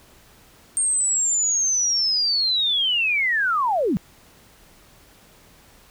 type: linear sweep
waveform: sine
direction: down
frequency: 8680 to 155.56 Hz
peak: -18 dBFS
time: 0.77-3.97 s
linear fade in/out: 0 ms
effects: pink hiss -52 dBFS RMS until 5.9 s